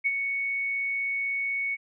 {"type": "tone with ADSR envelope", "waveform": "sine", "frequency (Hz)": 2221, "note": "C#7", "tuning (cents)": 3, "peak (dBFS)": -20, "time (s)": [0.04, 1.77], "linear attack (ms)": 24, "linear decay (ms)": 39, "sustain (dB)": -6, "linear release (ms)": 35, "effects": []}